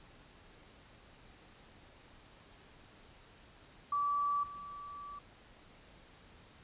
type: tone with level steps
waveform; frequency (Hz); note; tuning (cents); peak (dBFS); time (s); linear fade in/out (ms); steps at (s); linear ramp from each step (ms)
sine; 1154; D6; -31; -30 / -44; 3.92-5.19; 5; 4.43; 5
effects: pink hiss -59 dBFS RMS until 6.63 s + resampled to 8000 Hz